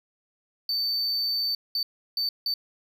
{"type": "tone bursts at uneven times", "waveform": "triangle", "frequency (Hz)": 4557, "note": "C#8", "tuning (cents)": 47, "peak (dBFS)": -23, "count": 4, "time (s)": [[0.69, 1.55], [1.75, 1.83], [2.17, 2.29], [2.46, 2.54]], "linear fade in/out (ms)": 2, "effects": []}